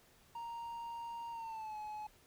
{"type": "tone with pitch glide", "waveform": "triangle", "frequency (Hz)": [932.3, 850], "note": ["A#5", "G#5"], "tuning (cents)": [0, 40], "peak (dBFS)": -40, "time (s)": [0.35, 2.07], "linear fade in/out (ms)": 5, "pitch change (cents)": -160, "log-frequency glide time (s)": [1.31, 1.77], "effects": ["pink hiss -66 dBFS RMS until 2.26 s"]}